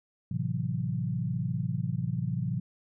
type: chord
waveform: sine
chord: F# half-diminished seventh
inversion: first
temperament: equal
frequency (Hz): 110 / 130.81 / 164.81 / 185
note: A2 / C3 / E3 / F#3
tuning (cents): 0 / 0 / 0 / 0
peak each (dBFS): -34 / -32 / -33 / -36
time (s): 0.31-2.6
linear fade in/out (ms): 5
effects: none